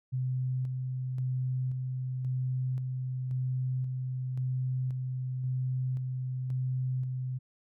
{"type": "tone with tremolo", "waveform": "sine", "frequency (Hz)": 128.5, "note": "C3", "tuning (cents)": -31, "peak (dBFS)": -28, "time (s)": [0.12, 7.39], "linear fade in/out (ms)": 20, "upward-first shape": "square", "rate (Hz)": 0.94, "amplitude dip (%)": 30, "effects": []}